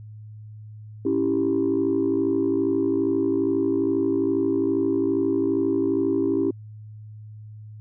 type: chord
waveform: sine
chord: C# diminished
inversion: none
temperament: equal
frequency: 277.2 / 329.6 / 392 Hz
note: C#4 / E4 / G4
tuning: 0 / 0 / 0 cents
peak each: -23 dBFS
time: 1.05-6.51 s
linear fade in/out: 5 ms
effects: tanh soft clip ceiling -13 dBFS + added 107 Hz sine -38 dBFS peak until 7.8 s